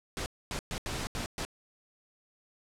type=noise bursts at uneven times; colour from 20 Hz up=pink; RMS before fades=-35 dBFS; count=6; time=0.17-0.26 / 0.51-0.59 / 0.71-0.78 / 0.86-1.07 / 1.15-1.26 / 1.38-1.45 s; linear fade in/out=0 ms; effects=low-pass 9000 Hz 12 dB/octave